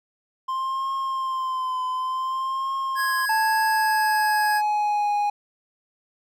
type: tone with vibrato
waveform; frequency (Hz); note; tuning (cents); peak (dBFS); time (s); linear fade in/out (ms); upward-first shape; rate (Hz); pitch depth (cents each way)
triangle; 1046.5; C6; 0; -22; 0.48-3.26; 10; triangle; 0.55; 49
type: tone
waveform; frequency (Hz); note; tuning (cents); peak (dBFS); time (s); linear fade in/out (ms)
square; 1661.2; G#6; 0; -24; 2.95-4.62; 50
type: tone with pitch glide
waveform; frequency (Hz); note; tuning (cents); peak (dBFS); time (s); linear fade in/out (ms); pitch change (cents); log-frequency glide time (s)
triangle; 880 to 825.8; A5 to G#5; 0 to -10; -18; 3.29-5.3; 5; -110; 3.65-5.12
effects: none